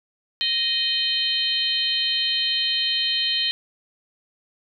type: harmonic tone with a mistuned harmonic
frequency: 622.3 Hz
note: D#5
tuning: in tune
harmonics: 3 / 4 / 5 / 6 / 7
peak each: -32 / -33 / -23 / -28 / -25 dBFS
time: 0.41-3.51 s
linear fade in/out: 0 ms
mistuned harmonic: 7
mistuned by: -78 cents
effects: none